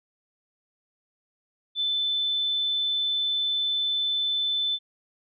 sine tone, 3520 Hz, A7, in tune, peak -23 dBFS, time 1.75-4.79 s, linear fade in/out 50 ms, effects none

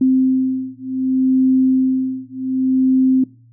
sine beating tone pair, 260.2 / 260.86 Hz, C4 / C4, -9 / -5 cents, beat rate 0.66 Hz, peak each -16 dBFS, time 0.01-3.24 s, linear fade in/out 5 ms, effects noise-tail reverb RT60 0.4 s tail -21 dB re dry + added 117 Hz sine -45 dBFS peak until 3.52 s

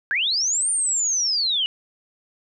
sine linear two-way sweep, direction up then down, 1514 to 9120 to 2855 Hz, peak -19 dBFS, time 0.11-1.66 s, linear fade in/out 0 ms, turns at 0.7 s, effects none

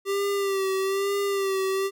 square tone with vibrato, 392 Hz, G4, in tune, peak -24 dBFS, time 0.05-1.91 s, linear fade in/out 50 ms, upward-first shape sine, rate 1.1 Hz, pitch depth 42 cents each way, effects none

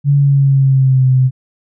sine tone with pitch glide, 142.1 to 129.56 Hz, C#3 to C3, +43 to -17 cents, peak -7 dBFS, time 0.04-1.31 s, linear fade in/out 50 ms, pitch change -160 cents, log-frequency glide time 0.15-1.07 s, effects none

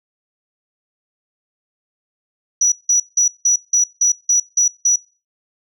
sine tone bursts, 5870 Hz, F#8, 15 cents flat, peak -10 dBFS, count 9, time 2.61-4.96 s, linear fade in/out 5 ms, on 110 ms, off 170 ms, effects noise-tail reverb RT60 0.3 s tail -20 dB re dry + tanh soft clip ceiling -6 dBFS

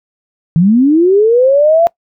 sine linear sweep, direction up, 155.4 to 691 Hz, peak -5 dBFS, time 0.56-1.87 s, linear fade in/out 0 ms, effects noise-tail reverb RT60 0.1 s tail -23 dB re dry

